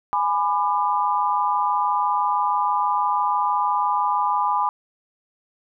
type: chord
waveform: sine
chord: G# diminished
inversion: none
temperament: just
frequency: 830.6 / 996.7 / 1196.1 Hz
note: G#5 / B5 / D6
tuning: 0 / +16 / +31 cents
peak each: -23 / -21 / -25 dBFS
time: 0.13-4.69 s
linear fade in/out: 0 ms
effects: none